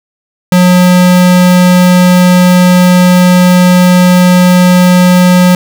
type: tone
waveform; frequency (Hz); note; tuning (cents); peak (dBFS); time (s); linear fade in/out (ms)
square; 180.3; F#3; -45; -3; 0.52-5.55; 2
effects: none